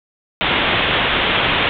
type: low-pass noise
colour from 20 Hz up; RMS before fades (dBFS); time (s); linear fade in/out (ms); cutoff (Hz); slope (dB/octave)
white; -17; 0.41-1.69; 0; 3600; 96
effects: none